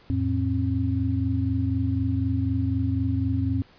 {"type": "tone cluster", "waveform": "sine", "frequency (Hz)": [86.9, 110.9, 266.9], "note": ["F2", "A2", "C4"], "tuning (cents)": [-8, 14, 35], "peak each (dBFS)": -26, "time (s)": [0.1, 3.62], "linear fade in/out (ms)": 0, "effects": ["pink hiss -55 dBFS RMS until 3.78 s", "resampled to 11025 Hz"]}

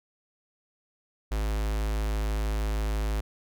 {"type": "tone with notch filter", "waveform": "square", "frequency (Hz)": 53.1, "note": "G#1", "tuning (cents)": 39, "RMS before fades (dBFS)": -28, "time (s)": [1.31, 3.21], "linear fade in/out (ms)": 10, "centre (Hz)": 190, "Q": 1.7, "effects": []}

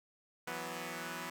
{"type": "chord", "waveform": "5% pulse", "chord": "E suspended second", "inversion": "none", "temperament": "equal", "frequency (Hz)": [164.81, 185, 246.9], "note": ["E3", "F#3", "B3"], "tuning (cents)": [0, 0, 0], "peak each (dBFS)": [-33, -34, -32], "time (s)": [0.47, 1.3], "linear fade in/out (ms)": 5, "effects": []}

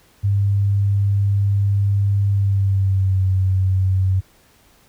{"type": "tone with pitch glide", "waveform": "sine", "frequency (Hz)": [100, 94.39], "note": ["G2", "F#2"], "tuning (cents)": [35, 35], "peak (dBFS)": -14, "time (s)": [0.23, 4.21], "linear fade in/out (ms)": 20, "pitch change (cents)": -100, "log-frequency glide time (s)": [2.3, 3.25], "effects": ["pink hiss -54 dBFS RMS until 4.88 s"]}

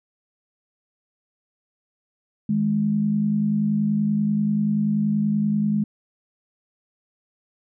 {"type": "tone pair together", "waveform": "sine", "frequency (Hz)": [158.9, 209.3], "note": ["D#3", "G#3"], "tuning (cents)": [37, 14], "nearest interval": "perfect fourth", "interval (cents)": 477, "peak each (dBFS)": [-26, -19], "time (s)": [2.49, 5.84], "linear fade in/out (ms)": 5, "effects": []}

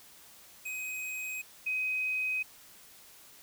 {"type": "tone pair in turn", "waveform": ["square", "sine"], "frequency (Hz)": [2519, 2519], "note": ["D#7", "D#7"], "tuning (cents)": [21, 21], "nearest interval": "unison", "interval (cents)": 0, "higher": "neither", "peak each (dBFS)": [-36, -29], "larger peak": "second", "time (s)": [[0.65, 1.42], [1.66, 2.43]], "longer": "neither", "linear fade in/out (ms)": 10, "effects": ["white hiss -55 dBFS RMS until 3.42 s"]}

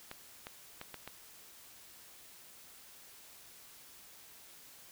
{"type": "clicks", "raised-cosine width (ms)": 0.3, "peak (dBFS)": -27, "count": 5, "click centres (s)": [0.114, 0.469, 0.814, 0.943, 1.076], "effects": ["white hiss -56 dBFS RMS until 4.91 s"]}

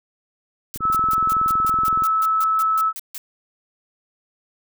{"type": "noise bursts", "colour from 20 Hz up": "blue", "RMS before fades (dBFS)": -32, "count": 14, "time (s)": [0.74, 3.18], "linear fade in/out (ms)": 0, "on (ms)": 35, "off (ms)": 150}
{"type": "click train", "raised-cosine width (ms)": 3, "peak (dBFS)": -21, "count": 28, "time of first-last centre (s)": [0.76, 2.022], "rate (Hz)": 21.4}
{"type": "tone", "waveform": "sine", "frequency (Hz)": 1303, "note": "E6", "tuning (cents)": -20, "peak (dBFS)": -16, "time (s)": [0.8, 2.93], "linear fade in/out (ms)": 50}
{"effects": []}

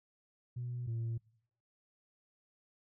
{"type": "tone pair in turn", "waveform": "sine", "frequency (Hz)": [122.1, 114.99], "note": ["B2", "A#2"], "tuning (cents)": [-19, -23], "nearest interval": "minor second", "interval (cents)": 104, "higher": "first", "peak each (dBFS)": [-36, -32], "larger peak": "second", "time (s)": [[0.56, 0.87], [0.87, 1.18]], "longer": "neither", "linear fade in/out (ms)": 10, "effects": ["noise-tail reverb RT60 0.7 s tail -26 dB re dry", "tanh soft clip ceiling -33 dBFS"]}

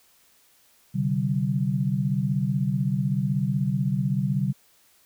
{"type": "chord", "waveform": "sine", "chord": "C suspended second", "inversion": "none", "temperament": "equal with one note detuned", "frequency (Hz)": [130.81, 146.83, 191.74], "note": ["C3", "D3", "G3"], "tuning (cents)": [0, 0, -38], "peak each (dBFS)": -26, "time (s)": [0.94, 4.53], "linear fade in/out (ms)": 20, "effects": ["white hiss -60 dBFS RMS until 5.05 s"]}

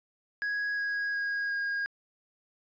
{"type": "tone with pitch steps", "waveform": "triangle", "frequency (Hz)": [1661.2, 1650.7, 1640.2, 1629.8], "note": ["G#6", "G#6", "G#6", "G#6"], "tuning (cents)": [0, -11, -22, -33], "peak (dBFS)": -27, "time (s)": [0.42, 1.86], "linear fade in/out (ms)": 0, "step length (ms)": 360, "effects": ["resampled to 16000 Hz"]}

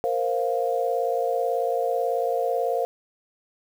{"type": "chord", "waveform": "sine", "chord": "Bb suspended second", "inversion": "none", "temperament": "just", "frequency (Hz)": [466.2, 524.4, 699.2], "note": ["Bb4", "C5", "F5"], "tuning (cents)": [0, 4, 2], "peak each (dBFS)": -26, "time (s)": [0.04, 2.85], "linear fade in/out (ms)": 0, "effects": ["8-bit"]}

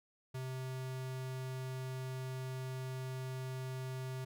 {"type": "tone", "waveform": "square", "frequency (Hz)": 130, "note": "C3", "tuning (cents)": -11, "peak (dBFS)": -40, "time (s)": [0.34, 4.25], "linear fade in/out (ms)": 10, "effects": []}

